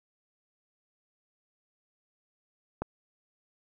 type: click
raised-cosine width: 1 ms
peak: -17 dBFS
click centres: 2.82 s
effects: none